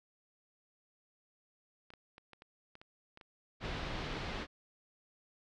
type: clicks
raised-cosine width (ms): 0.3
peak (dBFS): -37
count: 9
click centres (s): 1.904 / 1.937 / 2.181 / 2.333 / 2.421 / 2.754 / 2.815 / 3.174 / 3.212
type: low-pass noise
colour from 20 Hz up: pink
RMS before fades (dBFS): -40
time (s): 3.6-4.47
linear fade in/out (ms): 50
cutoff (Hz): 4300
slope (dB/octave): 24
effects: none